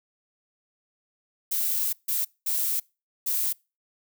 violet noise bursts at uneven times, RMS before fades -26 dBFS, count 4, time 1.51-1.93 / 2.08-2.25 / 2.46-2.8 / 3.26-3.53 s, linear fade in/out 10 ms, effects noise-tail reverb RT60 0.3 s tail -26 dB re dry

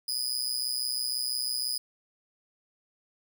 sawtooth tone with amplitude modulation, 4978 Hz, D#8, in tune, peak -22 dBFS, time 0.08-1.78 s, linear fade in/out 5 ms, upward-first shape sine, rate 126 Hz, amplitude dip 90%, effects none

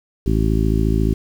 harmonic tone, 54.2 Hz, A1, 25 cents flat, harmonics 1 / 2 / 3 / 4 / 5 / 6 / 7, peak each -18 / -21 / -23 / -24 / -25 / -26 / -26 dBFS, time 0.26-1.14 s, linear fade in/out 5 ms, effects 7-bit

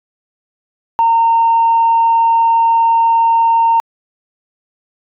sine tone, 917 Hz, A#5, 29 cents flat, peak -7 dBFS, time 0.99-3.8 s, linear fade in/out 0 ms, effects tanh soft clip ceiling -4 dBFS

